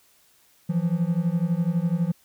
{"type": "beating tone pair", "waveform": "triangle", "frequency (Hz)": [164.81, 176.81], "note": ["E3", "F3"], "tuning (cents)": [0, 22], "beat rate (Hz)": 12, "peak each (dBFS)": -22, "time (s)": [0.69, 2.12], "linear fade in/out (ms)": 10, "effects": ["white hiss -60 dBFS RMS until 2.24 s"]}